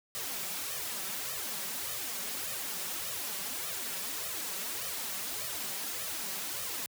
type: noise with flanger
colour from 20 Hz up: white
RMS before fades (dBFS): -37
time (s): 0.15-6.86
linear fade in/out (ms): 0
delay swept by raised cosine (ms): 1.6 to 5.3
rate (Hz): 1.7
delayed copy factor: +1
effects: high-pass 80 Hz 12 dB/octave